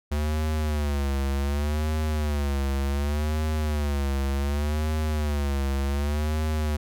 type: tone with vibrato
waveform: square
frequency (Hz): 73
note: D2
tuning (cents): -10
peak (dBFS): -24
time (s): 0.11-6.77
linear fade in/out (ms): 10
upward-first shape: sine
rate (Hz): 0.67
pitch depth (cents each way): 110
effects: none